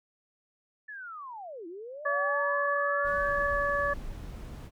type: linear two-way sweep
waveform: sine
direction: down then up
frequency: 1758 to 322.3 to 1758 Hz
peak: -39 dBFS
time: 0.88-3.49 s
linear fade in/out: 10 ms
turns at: 1.67 s
type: harmonic tone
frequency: 571 Hz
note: D5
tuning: 49 cents flat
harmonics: 1 / 2 / 3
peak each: -30 / -30 / -30 dBFS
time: 2.05-3.94 s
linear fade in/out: 10 ms
type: noise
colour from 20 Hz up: brown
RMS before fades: -40 dBFS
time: 3.03-4.71 s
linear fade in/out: 50 ms
effects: none